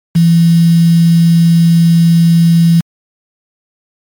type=tone with quantisation; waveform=sine; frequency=167.7 Hz; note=E3; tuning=30 cents sharp; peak=-4 dBFS; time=0.15-2.81 s; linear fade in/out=10 ms; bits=4; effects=MP3 96 kbps